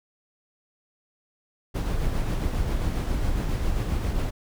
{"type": "noise with tremolo", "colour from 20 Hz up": "brown", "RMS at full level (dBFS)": -24, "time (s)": [1.74, 4.31], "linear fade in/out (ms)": 20, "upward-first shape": "sine", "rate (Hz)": 7.4, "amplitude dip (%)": 30, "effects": []}